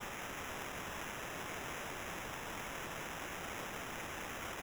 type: noise with sample-and-hold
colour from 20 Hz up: blue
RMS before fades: -44 dBFS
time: 0-4.62 s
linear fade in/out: 20 ms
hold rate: 4410 Hz
effects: none